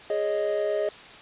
triangle chord, Ab suspended fourth, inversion none, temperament equal, 415.3 / 554.4 / 622.3 Hz, Ab4 / Db5 / Eb5, 0 / 0 / 0 cents, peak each -26 / -30 / -24 dBFS, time 0.1-0.89 s, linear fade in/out 2 ms, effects white hiss -45 dBFS RMS until 1.21 s + resampled to 8000 Hz

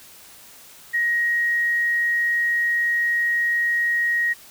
sine tone, 1886 Hz, A#6, 20 cents sharp, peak -18 dBFS, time 0.93-4.34 s, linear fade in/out 20 ms, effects white hiss -46 dBFS RMS until 4.5 s

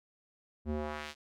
square tone with band-pass filter sweep, 75.2 Hz, D2, 42 cents sharp, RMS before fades -37 dBFS, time 0.65-1.15 s, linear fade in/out 50 ms, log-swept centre 190 to 4600 Hz, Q 0.9, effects none

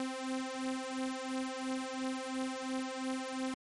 sawtooth beating tone pair, 259.5 / 262.4 Hz, C4 / C4, -14 / +5 cents, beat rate 2.9 Hz, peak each -35 / -34 dBFS, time 0-3.54 s, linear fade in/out 2 ms, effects MP3 48 kbps

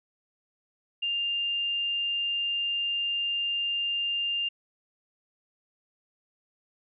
sine tone, 2800 Hz, F7, 4 cents sharp, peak -26 dBFS, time 1.02-4.49 s, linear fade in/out 10 ms, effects none

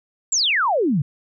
sine exponential sweep, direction down, 7760 to 129.5 Hz, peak -16 dBFS, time 0.32-1.02 s, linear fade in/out 5 ms, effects none

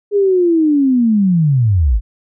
sine linear sweep, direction down, 415.3 to 44 Hz, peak -9 dBFS, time 0.11-2.01 s, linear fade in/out 50 ms, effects none

